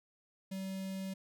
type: tone with notch filter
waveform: square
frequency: 191.3 Hz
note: G3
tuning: 42 cents flat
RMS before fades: -40 dBFS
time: 0.51-1.14 s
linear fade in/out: 10 ms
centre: 1200 Hz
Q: 0.87
effects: none